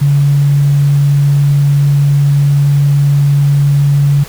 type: tone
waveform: sine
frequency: 142.3 Hz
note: C#3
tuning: 46 cents sharp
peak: -6 dBFS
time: 0.01-4.24 s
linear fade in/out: 10 ms
effects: pink hiss -31 dBFS RMS until 4.28 s